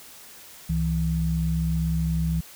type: tone pair together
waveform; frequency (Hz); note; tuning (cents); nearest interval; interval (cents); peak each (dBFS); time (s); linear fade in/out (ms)
sine; 67.4 / 163.1; C#2 / E3; -48 / -18; octave + minor third; 1530; -26 / -23; 0.69-2.41; 10
effects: white hiss -46 dBFS RMS until 2.55 s